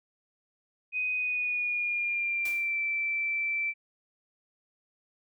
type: tone with pitch glide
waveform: sine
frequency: 2500 to 2333 Hz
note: D#7 to D7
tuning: +8 to -12 cents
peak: -27 dBFS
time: 0.92-3.74 s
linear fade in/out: 50 ms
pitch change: -120 cents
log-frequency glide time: 1.15-2.8 s
type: noise with exponential decay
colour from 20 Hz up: white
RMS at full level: -40 dBFS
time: 2.45-2.79 s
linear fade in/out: 5 ms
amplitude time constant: 72 ms
effects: none